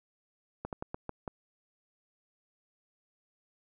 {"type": "slowing click train", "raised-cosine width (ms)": 1, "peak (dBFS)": -22, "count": 6, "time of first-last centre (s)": [0.65, 1.278], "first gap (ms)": 78, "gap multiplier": 1.24, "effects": []}